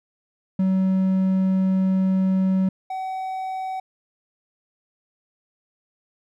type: tone pair in turn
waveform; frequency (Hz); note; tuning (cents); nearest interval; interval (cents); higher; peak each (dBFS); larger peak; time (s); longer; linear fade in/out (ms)
triangle; 189.1 / 756.4; F#3 / F#5; +38 / +38; 2 octaves; 2400; second; -15 / -24; first; 0.59-2.69 / 2.9-3.8; first; 5
effects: none